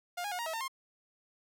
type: tone with pitch steps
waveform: sawtooth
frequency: 707 / 821 / 720 / 939 / 645 / 907 / 1063 Hz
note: F5 / G#5 / F#5 / A#5 / E5 / A#5 / C6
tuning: +21 / -20 / -47 / +12 / -38 / -48 / +27 cents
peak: -31 dBFS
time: 0.17-0.681 s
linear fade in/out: 10 ms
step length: 73 ms
effects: none